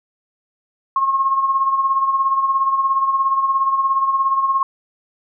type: tone with tremolo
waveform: sine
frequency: 1080 Hz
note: C#6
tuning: 45 cents flat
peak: -12 dBFS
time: 0.96-4.63 s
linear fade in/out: 2 ms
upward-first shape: sine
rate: 17 Hz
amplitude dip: 55%
effects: none